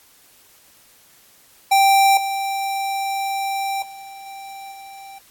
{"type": "tone with level steps", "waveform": "square", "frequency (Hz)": 784, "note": "G5", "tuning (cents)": 0, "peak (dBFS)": [-12, -22, -36, -34, -37], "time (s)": [1.71, 5.19], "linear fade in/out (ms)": 10, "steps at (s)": [2.17, 3.82, 4.26, 4.72], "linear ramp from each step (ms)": 2, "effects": ["white hiss -52 dBFS RMS until 5.3 s", "AAC 64 kbps"]}